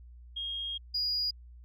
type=tone pair in turn; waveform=sine; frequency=3252 / 4884 Hz; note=G#7 / D#8; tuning=-37 / -33 cents; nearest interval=perfect fifth; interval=704 cents; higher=second; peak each=-33 / -27 dBFS; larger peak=second; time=0.36-0.78 / 0.94-1.31 s; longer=first; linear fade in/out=10 ms; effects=tanh soft clip ceiling -24 dBFS + added 60 Hz sine -48 dBFS peak until 1.64 s